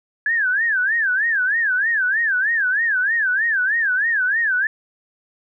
sine tone with vibrato, 1661.2 Hz, G#6, in tune, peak -16 dBFS, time 0.26-4.67 s, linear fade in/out 2 ms, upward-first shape sine, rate 3.2 Hz, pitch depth 210 cents each way, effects none

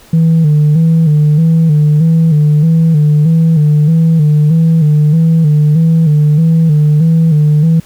sine tone with vibrato, 156.5 Hz, D#3, 10 cents sharp, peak -3 dBFS, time 0.13-7.8 s, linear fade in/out 5 ms, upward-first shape square, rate 1.6 Hz, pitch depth 73 cents each way, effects tanh soft clip ceiling -3 dBFS + pink hiss -41 dBFS RMS until 7.85 s

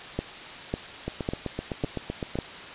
two click trains, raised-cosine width 2 ms, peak -13 / -16 dBFS, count 5 / 11, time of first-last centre 0.19-2.388 / 1.08-2.356 s, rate 1.82 / 7.84 Hz, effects white hiss -40 dBFS RMS until 2.74 s + resampled to 8000 Hz

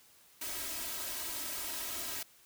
white noise with comb filter, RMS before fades -39 dBFS, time 0.41-2.23 s, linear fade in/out 5 ms, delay 3.1 ms, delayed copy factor +0.95, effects white hiss -62 dBFS RMS until 2.45 s

